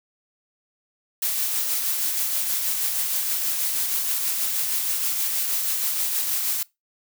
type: noise with tremolo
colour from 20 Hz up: blue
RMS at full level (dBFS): -23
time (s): 1.22-6.63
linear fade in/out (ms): 5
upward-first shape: triangle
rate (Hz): 6.3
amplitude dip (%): 35
effects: noise-tail reverb RT60 0.2 s tail -22 dB re dry